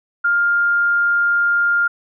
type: tone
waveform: sine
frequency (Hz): 1404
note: F6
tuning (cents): +9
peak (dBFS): -13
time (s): 0.24-1.88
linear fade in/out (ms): 10
effects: none